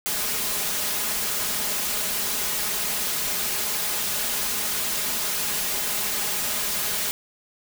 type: noise with comb filter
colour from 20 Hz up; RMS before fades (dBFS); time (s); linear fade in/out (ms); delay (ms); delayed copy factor
white; -26; 0.06-7.11; 0; 4.8; +0.55
effects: none